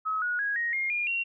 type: tone with pitch steps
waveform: sine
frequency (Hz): 1281 / 1454.6 / 1651.7 / 1875.5 / 2130 / 2418 / 2746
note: E6 / F#6 / G#6 / A#6 / C7 / D7 / F7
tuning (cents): -50 / -30 / -10 / +10 / +30 / +50 / -30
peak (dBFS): -26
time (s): 0.05-1.24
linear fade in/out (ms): 20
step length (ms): 170
effects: none